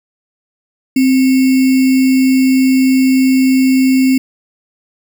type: tone with sample-and-hold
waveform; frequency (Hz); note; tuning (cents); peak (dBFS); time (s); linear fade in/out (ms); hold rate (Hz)
sine; 261.6; C4; 0; -7; 0.96-4.18; 5; 2450
effects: none